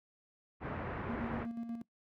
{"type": "low-pass noise", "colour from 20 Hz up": "pink", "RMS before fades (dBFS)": -39, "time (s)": [0.6, 1.47], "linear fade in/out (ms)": 50, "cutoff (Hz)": 1900, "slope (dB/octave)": 24}
{"type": "tone with tremolo", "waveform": "triangle", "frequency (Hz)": 232.2, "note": "A#3", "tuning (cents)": -7, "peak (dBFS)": -34, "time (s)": [1.09, 1.82], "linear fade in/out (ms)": 5, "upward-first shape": "square", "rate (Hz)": 8.3, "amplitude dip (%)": 50}
{"effects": ["noise-tail reverb RT60 0.1 s tail -20 dB re dry", "high-pass 60 Hz 12 dB/octave"]}